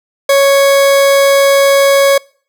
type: tone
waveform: 40% pulse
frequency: 554.4 Hz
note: C#5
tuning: in tune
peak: -5 dBFS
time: 0.29-2.18 s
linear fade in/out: 5 ms
effects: noise-tail reverb RT60 0.5 s tail -26 dB re dry